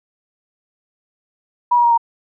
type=tone with pitch steps; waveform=sine; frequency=969 / 956.2 / 943.6 / 931.1 Hz; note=B5 / A#5 / A#5 / A#5; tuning=-33 / +44 / +21 / -2 cents; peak=-10 dBFS; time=1.71-1.978 s; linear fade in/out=10 ms; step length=67 ms; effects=none